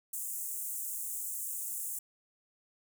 pink high-pass noise, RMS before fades -38 dBFS, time 0.13-1.99 s, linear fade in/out 5 ms, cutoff 7300 Hz, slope 48 dB/octave, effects none

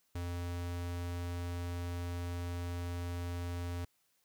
square tone, 87.31 Hz, F2, in tune, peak -37 dBFS, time 0.15-3.85 s, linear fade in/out 5 ms, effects white hiss -75 dBFS RMS until 4.24 s

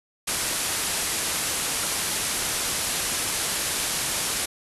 white low-pass noise, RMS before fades -27 dBFS, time 0.27-4.46 s, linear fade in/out 10 ms, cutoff 12000 Hz, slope 96 dB/octave, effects none

